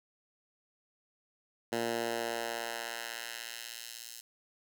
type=tone with high-pass filter sweep; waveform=10% pulse; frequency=116.54 Hz; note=A#2; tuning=in tune; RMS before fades=-38 dBFS; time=1.72-4.21 s; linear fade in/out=5 ms; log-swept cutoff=240 to 5500 Hz; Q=0.77; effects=none